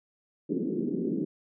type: band-pass noise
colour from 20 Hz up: white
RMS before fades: -30 dBFS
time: 0.49-1.25 s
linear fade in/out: 10 ms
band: 170 to 390 Hz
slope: 48 dB/octave
effects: none